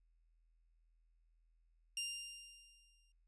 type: tone with exponential decay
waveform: 20% pulse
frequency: 2794 Hz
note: F7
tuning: in tune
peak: -33 dBFS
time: 1.97-3.12 s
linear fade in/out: 2 ms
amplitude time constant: 250 ms
effects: added 41 Hz sine -70 dBFS peak until 3.27 s + resampled to 24000 Hz